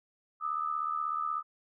sine tone pair together, 1210.6 / 1287 Hz, D#6 / E6, -48 / -42 cents, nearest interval minor second, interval 106 cents, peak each -32 / -34 dBFS, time 0.4-1.43 s, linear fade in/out 50 ms, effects none

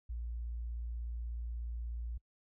sine tone, 58.27 Hz, A#1, in tune, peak -37 dBFS, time 0.09-2.18 s, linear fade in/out 10 ms, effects noise-tail reverb RT60 0.1 s tail -25 dB re dry

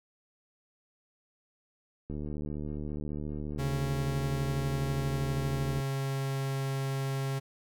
click train, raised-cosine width 3 ms, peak -25 dBFS, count 277, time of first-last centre 2.1-5.8 s, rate 74.6 Hz
45% pulse tone with pitch glide, 137.5 to 135.61 Hz, C#3 to C#3, -14 to -38 cents, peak -30 dBFS, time 3.58-7.4 s, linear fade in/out 20 ms, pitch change -24 cents, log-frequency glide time 3.73-6.73 s
effects none

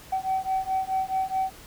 sine beating tone pair, 759 / 763.7 Hz, F#5 / G5, +44 / -45 cents, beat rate 4.7 Hz, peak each -26 dBFS, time 0.12-1.51 s, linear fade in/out 10 ms, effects tanh soft clip ceiling -19 dBFS + pink hiss -47 dBFS RMS until 1.66 s

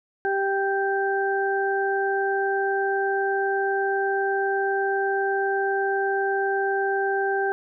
harmonic tone, 392 Hz, G4, in tune, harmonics 1 / 2 / 4, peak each -24 / -26 / -27 dBFS, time 0.25-7.52 s, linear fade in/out 0 ms, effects none

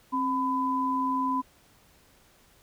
sine tone pair together, 265.8 / 1003.5 Hz, C4 / B5, +27 / +27 cents, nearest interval octave + major seventh, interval 2300 cents, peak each -29 / -26 dBFS, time 0.12-1.42 s, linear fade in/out 20 ms, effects pink hiss -60 dBFS RMS until 2.62 s

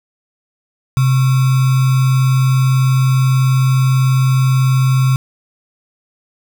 sine tone with sample-and-hold, 130.81 Hz, C3, in tune, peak -9 dBFS, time 0.97-5.16 s, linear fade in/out 0 ms, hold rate 1225 Hz, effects none

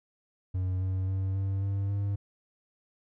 triangle tone with pitch steps, 92.5 / 94.01 / 95.54 / 97.1 / 98.68 / 100.29 Hz, F#2 / F#2 / G2 / G2 / G2 / G2, 0 / +28 / -44 / -16 / +12 / +40 cents, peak -25 dBFS, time 0.54-2.16 s, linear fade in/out 10 ms, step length 270 ms, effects none

